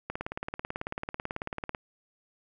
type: click train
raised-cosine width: 0.5 ms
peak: -18 dBFS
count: 31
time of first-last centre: 0.1-1.748 s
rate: 18.2 Hz
effects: none